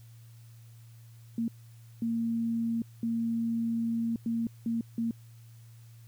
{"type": "tone bursts at uneven times", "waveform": "sine", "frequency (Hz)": 229.9, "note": "A#3", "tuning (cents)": -24, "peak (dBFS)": -27, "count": 6, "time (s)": [[1.38, 1.48], [2.02, 2.82], [3.03, 4.16], [4.26, 4.47], [4.66, 4.81], [4.98, 5.11]], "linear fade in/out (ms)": 2, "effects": ["added 115 Hz sine -49 dBFS peak until 6.07 s", "white hiss -64 dBFS RMS until 6.07 s"]}